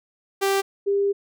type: tone pair in turn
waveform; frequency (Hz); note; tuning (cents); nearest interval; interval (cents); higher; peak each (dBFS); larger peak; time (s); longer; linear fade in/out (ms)
sawtooth / sine; 392 / 399.8; G4 / G4; 0 / +34; unison; 34; second; -15 / -18; first; 0.41-0.62 / 0.86-1.13; second; 20
effects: none